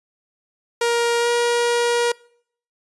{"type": "tone with pitch glide", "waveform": "sawtooth", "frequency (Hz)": [471.1, 476.3], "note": ["A#4", "A#4"], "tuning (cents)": [18, 37], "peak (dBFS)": -13, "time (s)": [0.81, 2.12], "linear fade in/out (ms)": 5, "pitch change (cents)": 19, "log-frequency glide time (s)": [1.19, 1.28], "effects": ["noise-tail reverb RT60 0.6 s tail -24 dB re dry", "resampled to 24000 Hz"]}